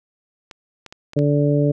clicks, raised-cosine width 0.2 ms, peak -20 dBFS, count 5, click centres 0.512 / 0.863 / 0.925 / 1.134 / 1.19 s
harmonic tone, 145.3 Hz, D3, 18 cents flat, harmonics 1 / 2 / 3 / 4, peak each -17 / -20 / -22 / -23 dBFS, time 1.16-1.72 s, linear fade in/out 10 ms
effects none

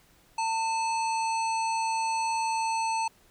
harmonic tone with a mistuned harmonic, 870 Hz, A5, 20 cents flat, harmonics 1 / 3 / 5 / 7 / 9 / 10, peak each -26 / -36 / -40 / -43 / -45 / -46 dBFS, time 0.38-3.08 s, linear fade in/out 5 ms, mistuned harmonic 1, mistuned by +58 cents, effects pink hiss -61 dBFS RMS until 3.3 s

